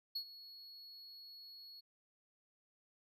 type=tone with ADSR envelope; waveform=triangle; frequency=4351 Hz; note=C#8; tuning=33 cents flat; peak=-35 dBFS; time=0.15-1.81 s; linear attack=9 ms; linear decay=80 ms; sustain=-16 dB; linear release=17 ms; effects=none